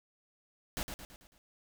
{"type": "noise with echo", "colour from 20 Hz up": "pink", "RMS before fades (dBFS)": -36, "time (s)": [0.77, 0.83], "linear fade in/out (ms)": 0, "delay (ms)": 110, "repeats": 5, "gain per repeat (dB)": -6, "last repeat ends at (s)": 1.38, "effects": []}